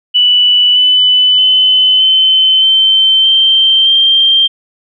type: tone with pitch steps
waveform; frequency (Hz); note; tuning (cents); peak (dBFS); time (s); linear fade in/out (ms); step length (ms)
sine; 2966 / 2999 / 3032 / 3065 / 3099 / 3133 / 3168; F#7 / F#7 / F#7 / G7 / G7 / G7 / G7; +4 / +23 / +42 / -40 / -21 / -2 / +18; -5; 0.14-4.48; 20; 620
effects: none